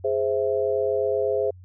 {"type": "chord", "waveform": "sine", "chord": "Ab augmented", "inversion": "none", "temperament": "equal", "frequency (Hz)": [415.3, 523.3, 659.3], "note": ["Ab4", "C5", "E5"], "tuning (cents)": [0, 0, 0], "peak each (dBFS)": [-24, -24, -28], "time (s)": [0.04, 1.51], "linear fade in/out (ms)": 10, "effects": ["added 91 Hz sine -43 dBFS peak until 1.64 s"]}